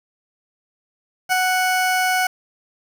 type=tone with ADSR envelope; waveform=20% pulse; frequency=740 Hz; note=F#5; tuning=in tune; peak=-9 dBFS; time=1.29-2.27 s; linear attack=34 ms; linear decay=11 ms; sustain=-3 dB; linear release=4 ms; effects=7-bit